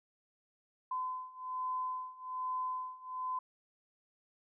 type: beating tone pair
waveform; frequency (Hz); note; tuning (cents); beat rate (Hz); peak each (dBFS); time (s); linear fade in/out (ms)
sine; 1019 / 1020.2; C6 / C6; -46 / -44; 1.2; -40 / -38; 0.91-3.39; 5
effects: none